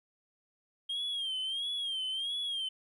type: tone with vibrato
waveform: sine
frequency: 3212 Hz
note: G7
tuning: 41 cents sharp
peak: -30 dBFS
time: 0.89-2.69 s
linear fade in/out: 10 ms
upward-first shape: sine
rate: 1.5 Hz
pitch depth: 95 cents each way
effects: tanh soft clip ceiling -31 dBFS + 12-bit